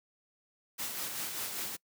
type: noise with tremolo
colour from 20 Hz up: white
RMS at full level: -36 dBFS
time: 0.78-1.77 s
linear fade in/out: 20 ms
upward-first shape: sine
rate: 5.1 Hz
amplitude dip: 40%
effects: noise-tail reverb RT60 0.1 s tail -24 dB re dry + high-pass 100 Hz 12 dB/octave